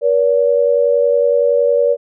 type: tone pair together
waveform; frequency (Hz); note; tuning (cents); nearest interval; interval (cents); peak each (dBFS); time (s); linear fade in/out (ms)
sine; 479.9 / 570.7; B4 / D5; -50 / -50; minor third; 300; -13; 0.01-1.97; 50
effects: none